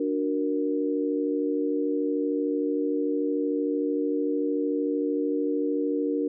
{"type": "chord", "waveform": "sine", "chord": "D augmented", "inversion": "none", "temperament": "equal with one note detuned", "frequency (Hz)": [293.7, 367, 466.2], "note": ["D4", "F#4", "A#4"], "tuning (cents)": [0, -14, 0], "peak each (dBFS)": [-26, -31, -28], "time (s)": [0, 6.28], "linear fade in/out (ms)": 5, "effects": []}